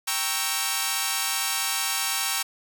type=chord; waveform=5% pulse; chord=G diminished seventh; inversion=none; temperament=equal; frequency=784 / 932.3 / 1108.7 / 1318.5 Hz; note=G5 / Bb5 / Db6 / Fb6; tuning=0 / 0 / 0 / 0 cents; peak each=-18 dBFS; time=0.07-2.43 s; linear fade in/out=10 ms; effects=none